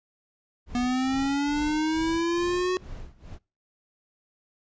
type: noise with tremolo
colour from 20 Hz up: brown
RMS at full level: -38 dBFS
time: 0.66-3.39 s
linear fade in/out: 50 ms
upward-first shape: sine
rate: 2.3 Hz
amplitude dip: 90%
type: linear sweep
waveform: square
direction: up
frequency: 242.7 to 370 Hz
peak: -24 dBFS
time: 0.75-2.77 s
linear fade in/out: 0 ms
effects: noise-tail reverb RT60 0.3 s tail -24 dB re dry + resampled to 16000 Hz